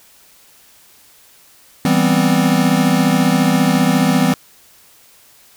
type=chord; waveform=square; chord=C major seventh; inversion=first; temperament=equal; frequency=164.81 / 196 / 246.9 / 261.6 Hz; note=E3 / G3 / B3 / C4; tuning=0 / 0 / 0 / 0 cents; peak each=-18 dBFS; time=1.85-4.34 s; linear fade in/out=2 ms; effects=white hiss -48 dBFS RMS until 5.56 s

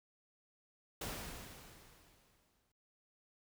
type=noise with exponential decay; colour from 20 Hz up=pink; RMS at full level=-41 dBFS; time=1.01-2.72 s; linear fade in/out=5 ms; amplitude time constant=370 ms; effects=noise-tail reverb RT60 0.7 s tail -24 dB re dry

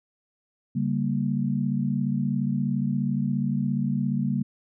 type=chord; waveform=sine; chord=G diminished; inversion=second; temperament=equal with one note detuned; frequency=141.42 / 196 / 233.1 Hz; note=Db3 / G3 / Bb3; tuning=+35 / 0 / 0 cents; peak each=-27 dBFS; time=0.75-4.43 s; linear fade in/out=10 ms; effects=none

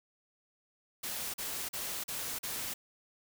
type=noise bursts; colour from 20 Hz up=white; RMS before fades=-38 dBFS; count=5; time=1.03-2.74 s; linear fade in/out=10 ms; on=310 ms; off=40 ms; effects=none

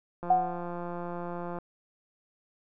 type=click train; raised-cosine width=1 ms; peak=-24 dBFS; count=237; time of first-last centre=0.23-1.586 s; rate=174 Hz
type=tone with exponential decay; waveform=sine; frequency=736 Hz; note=F#5; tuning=9 cents flat; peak=-16 dBFS; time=0.3-0.71 s; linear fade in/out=5 ms; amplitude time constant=88 ms
effects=none

